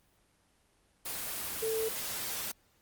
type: tone in noise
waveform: sine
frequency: 444.1 Hz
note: A4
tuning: 16 cents sharp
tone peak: -30 dBFS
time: 1.62-1.89 s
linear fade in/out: 10 ms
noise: white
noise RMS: -37 dBFS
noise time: 1.05-2.52 s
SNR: +4 dB
effects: pink hiss -69 dBFS RMS until 2.81 s + Opus 24 kbps